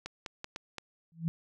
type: clicks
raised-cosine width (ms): 0.2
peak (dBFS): -21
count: 5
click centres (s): 0.06 / 0.262 / 0.444 / 0.561 / 0.783
type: tone with exponential growth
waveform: sine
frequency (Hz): 164.81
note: E3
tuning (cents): 0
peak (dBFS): -24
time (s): 1.12-1.28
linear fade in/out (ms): 0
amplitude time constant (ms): 34
effects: none